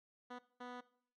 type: tone bursts at uneven times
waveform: 10% pulse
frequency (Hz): 246.9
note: B3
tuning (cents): 0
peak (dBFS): -38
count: 2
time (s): 0.3-0.39 / 0.6-0.81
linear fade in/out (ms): 10
effects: noise-tail reverb RT60 0.6 s tail -19 dB re dry + low-pass 3000 Hz 12 dB/octave